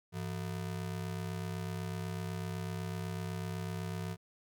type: ring-modulated tone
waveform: square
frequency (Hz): 136.6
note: C#3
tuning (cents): -25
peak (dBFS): -34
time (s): 0.12-4.17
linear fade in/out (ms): 50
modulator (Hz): 34
effects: none